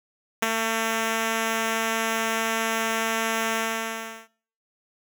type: tone with ADSR envelope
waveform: 5% pulse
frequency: 224.6 Hz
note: A3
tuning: 36 cents sharp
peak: -7 dBFS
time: 0.42-4.28 s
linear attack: 8 ms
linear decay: 21 ms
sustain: -5 dB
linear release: 720 ms
effects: noise-tail reverb RT60 0.5 s tail -21 dB re dry